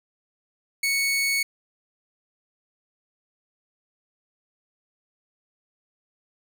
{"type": "tone", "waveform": "sawtooth", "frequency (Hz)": 2217, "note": "C#7", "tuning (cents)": 0, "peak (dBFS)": -18, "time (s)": [0.83, 1.43], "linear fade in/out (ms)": 5, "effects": []}